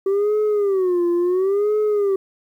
sine tone with vibrato, 383.8 Hz, G4, 37 cents flat, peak -13 dBFS, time 0.06-2.16 s, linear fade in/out 5 ms, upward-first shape sine, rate 0.72 Hz, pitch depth 180 cents each way, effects tanh soft clip ceiling -15 dBFS + 9-bit

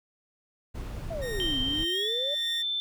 brown noise, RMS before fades -35 dBFS, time 0.74-1.85 s, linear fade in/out 20 ms
sine exponential two-way sweep, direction down then up, 689 to 250.7 to 598 Hz, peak -32 dBFS, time 1.1-2.35 s, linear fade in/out 10 ms, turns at 1.6 s
sawtooth tone with tremolo, 1853 Hz, A#6, 11 cents flat, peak -32 dBFS, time 1.21-2.63 s, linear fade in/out 20 ms, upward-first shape sine, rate 1.7 Hz, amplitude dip 75%
sine tone with pitch glide, 3136 to 3540 Hz, G7 to A7, 0 to +10 cents, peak -27 dBFS, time 1.4-2.8 s, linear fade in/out 0 ms, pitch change +210 cents, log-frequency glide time 1.92-2.11 s
effects none

